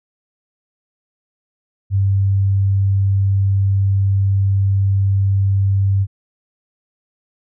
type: tone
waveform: sine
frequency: 98 Hz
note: G2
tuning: in tune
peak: -12 dBFS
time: 1.9-6.07 s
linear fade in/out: 50 ms
effects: none